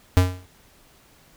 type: tone with exponential decay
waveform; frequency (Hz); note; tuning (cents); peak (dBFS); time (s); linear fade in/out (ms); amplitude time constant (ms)
square; 91.2; F#2; -24; -10; 0.17-0.46; 0; 62
effects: pink hiss -55 dBFS RMS until 1.36 s